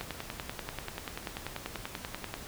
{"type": "click train", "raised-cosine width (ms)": 0.3, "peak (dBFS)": -19, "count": 25, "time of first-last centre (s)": [0.01, 2.34], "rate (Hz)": 10.3, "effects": ["pink hiss -45 dBFS RMS until 2.47 s"]}